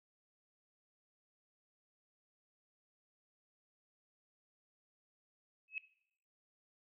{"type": "tone with exponential growth", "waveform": "sine", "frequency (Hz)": 2576, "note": "E7", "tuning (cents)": -41, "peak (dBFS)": -34, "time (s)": [5.68, 5.78], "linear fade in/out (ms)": 1, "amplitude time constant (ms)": 21, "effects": ["noise-tail reverb RT60 0.7 s tail -18 dB re dry"]}